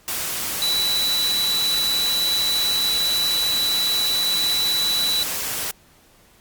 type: tone in noise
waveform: sine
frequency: 3951 Hz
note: B7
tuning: in tune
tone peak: -19 dBFS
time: 0.62-5.23 s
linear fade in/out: 0 ms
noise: white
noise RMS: -26 dBFS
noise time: 0.08-5.71 s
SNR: +4 dB
effects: pink hiss -54 dBFS RMS until 6.4 s + Opus 48 kbps